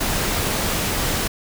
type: noise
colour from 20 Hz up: pink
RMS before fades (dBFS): -22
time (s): 0-1.28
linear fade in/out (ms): 10
effects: none